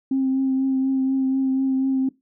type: tone with vibrato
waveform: sine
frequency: 265.4 Hz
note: C4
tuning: 25 cents sharp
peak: -17 dBFS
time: 0.11-2.09 s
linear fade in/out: 5 ms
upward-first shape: triangle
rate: 4.1 Hz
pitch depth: 20 cents each way
effects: noise-tail reverb RT60 0.2 s tail -20 dB re dry + tanh soft clip ceiling -13 dBFS